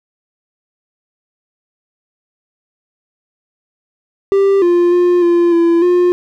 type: tone with pitch steps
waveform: triangle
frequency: 393.6 / 349.3 / 353.9 / 345.1 / 338 / 355.6 Hz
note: G4 / F4 / F4 / F4 / E4 / F4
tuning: +7 / 0 / +23 / -21 / +43 / +31 cents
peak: -6 dBFS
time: 4.32-6.12 s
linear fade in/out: 0 ms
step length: 300 ms
effects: none